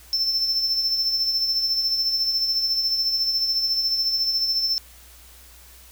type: tone with tremolo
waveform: triangle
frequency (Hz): 5330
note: E8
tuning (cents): +18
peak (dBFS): -17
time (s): 0.13-4.78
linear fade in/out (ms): 0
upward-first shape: sine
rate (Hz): 14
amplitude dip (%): 45
effects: added 60 Hz sine -49 dBFS peak until 5.91 s + white hiss -49 dBFS RMS until 5.91 s